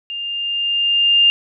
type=tone with level ramp; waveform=sine; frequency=2805 Hz; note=F7; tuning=7 cents sharp; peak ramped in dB=-24 to -8 dBFS; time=0.1-1.3 s; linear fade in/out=0 ms; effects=none